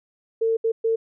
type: tone bursts at uneven times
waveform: sine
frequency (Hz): 451.3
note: A4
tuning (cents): +44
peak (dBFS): -18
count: 3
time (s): 0.41-0.57 / 0.64-0.72 / 0.84-0.96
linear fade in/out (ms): 10
effects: none